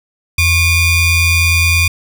45% pulse ring-modulated tone, 1174.7 Hz, D6, in tune, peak -6 dBFS, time 0.38-1.88 s, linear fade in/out 5 ms, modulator 1260 Hz, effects none

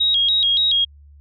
sine tone with vibrato, 3525 Hz, A7, 2 cents sharp, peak -14 dBFS, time 0-0.85 s, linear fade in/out 10 ms, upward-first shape square, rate 3.5 Hz, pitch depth 130 cents each way, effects added 72 Hz sine -43 dBFS peak until 1.2 s

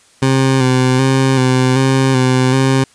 20% pulse tone with vibrato, 130.81 Hz, C3, in tune, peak -5 dBFS, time 0.22-2.84 s, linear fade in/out 5 ms, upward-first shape square, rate 1.3 Hz, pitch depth 31 cents each way, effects white hiss -49 dBFS RMS until 2.94 s + resampled to 22050 Hz

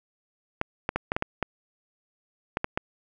clicks, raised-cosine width 0.5 ms, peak -10 dBFS, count 10, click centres 0.614 / 0.891 / 0.96 / 1.119 / 1.165 / 1.224 / 1.427 / 2.571 / 2.644 / 2.775 s, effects none

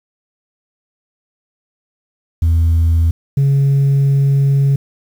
sine tone pair in turn, 82.41 / 138.6 Hz, E2 / C#3, 0 / 0 cents, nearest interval major sixth, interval 900 cents, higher second, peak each -7 dBFS, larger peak neither, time 2.42-3.11 / 3.37-4.76 s, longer second, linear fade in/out 5 ms, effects tanh soft clip ceiling -8 dBFS + 7-bit

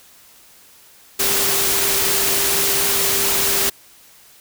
sine tone in noise, 395.4 Hz, G4, 15 cents sharp, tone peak -28 dBFS, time 1.19-3.7 s, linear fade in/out 10 ms, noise white, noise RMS -18 dBFS, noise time 1.19-3.7 s, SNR -13 dB, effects white hiss -48 dBFS RMS until 4.4 s

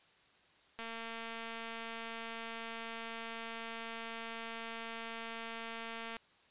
click train, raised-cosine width 0.3 ms, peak -28 dBFS, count 1227, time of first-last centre 0.79-6.167 s, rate 228 Hz, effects white hiss -66 dBFS RMS until 6.5 s + resampled to 8000 Hz

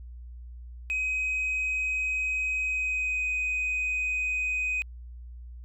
sine tone with pitch glide, 2525 to 2505 Hz, D#7 to D#7, +25 to +11 cents, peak -24 dBFS, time 0.9-4.82 s, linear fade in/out 0 ms, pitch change -14 cents, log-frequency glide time 2.63-3.27 s, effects tanh soft clip ceiling -24 dBFS + added 60 Hz sine -40 dBFS peak until 5.64 s

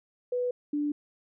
sine tone pair in turn, 493.9 / 293.7 Hz, B4 / D4, 0 / 0 cents, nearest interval major sixth, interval 900 cents, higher first, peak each -26 dBFS, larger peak neither, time 0.32-0.51 / 0.73-0.92 s, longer neither, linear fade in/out 5 ms, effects none

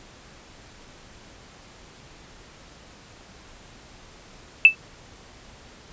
sine tone with exponential decay, 2637 Hz, E7, in tune, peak -3 dBFS, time 4.65-4.75 s, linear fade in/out 1 ms, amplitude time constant 21 ms, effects pink hiss -48 dBFS RMS until 5.92 s + resampled to 16000 Hz

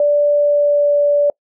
sine tone with pitch glide, 584 to 580 Hz, D5 to D5, -10 to -22 cents, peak -10 dBFS, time 0-1.3 s, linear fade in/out 2 ms, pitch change -12 cents, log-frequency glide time 0.32-0.98 s, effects noise-tail reverb RT60 0.1 s tail -26 dB re dry

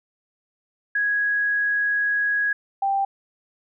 sine tone pair in turn, 1661.2 / 787.6 Hz, G#6 / G5, 0 / +8 cents, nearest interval octave + minor second, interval 1292 cents, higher first, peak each -19 dBFS, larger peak neither, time 0.95-2.53 / 2.82-3.05 s, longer first, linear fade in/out 5 ms, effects none

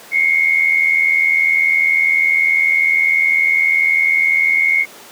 sine tone pair together, 2126 / 2206 Hz, C7 / C#7, +27 / -9 cents, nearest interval minor second, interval 64 cents, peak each -14 dBFS, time 0.11-4.86 s, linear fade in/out 50 ms, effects pink hiss -38 dBFS RMS until 5.11 s + high-pass 300 Hz 12 dB/octave

